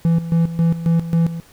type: tone with tremolo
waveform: triangle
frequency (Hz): 166.6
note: E3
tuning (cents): +19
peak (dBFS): -10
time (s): 0.05-1.4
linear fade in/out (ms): 0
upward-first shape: square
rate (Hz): 3.7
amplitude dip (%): 75
effects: pink hiss -49 dBFS RMS until 1.52 s